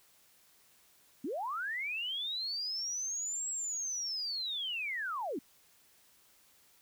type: linear two-way sweep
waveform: sine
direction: up then down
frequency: 227.9 to 7730 to 227.9 Hz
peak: -34 dBFS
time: 1.24-5.39 s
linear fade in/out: 5 ms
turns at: 3.5 s
effects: white hiss -65 dBFS RMS until 6.81 s